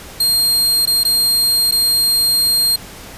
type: tone with dropouts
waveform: sawtooth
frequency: 4200 Hz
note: C8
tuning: 6 cents sharp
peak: -9 dBFS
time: 0.2-2.76 s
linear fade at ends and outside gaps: 5 ms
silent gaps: 0.856-0.873 / 1.035-1.049 / 1.712-1.721 s
effects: pink hiss -35 dBFS RMS until 3.17 s + resampled to 32000 Hz